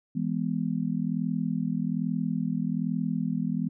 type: chord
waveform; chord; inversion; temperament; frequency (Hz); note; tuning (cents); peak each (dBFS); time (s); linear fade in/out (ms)
sine; E major; none; just; 164.81 / 206 / 247.2; E3 / G#3 / B3; 0 / -14 / +2; -30; 0.15-3.69; 10
effects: none